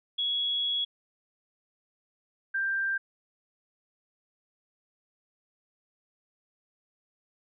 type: tone pair in turn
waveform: sine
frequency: 3348 / 1580 Hz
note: G#7 / G6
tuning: +13 / +13 cents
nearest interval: octave + minor second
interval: 1300 cents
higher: first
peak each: -26 dBFS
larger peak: neither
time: 0.18-0.85 / 2.54-2.98 s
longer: first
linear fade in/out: 10 ms
effects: none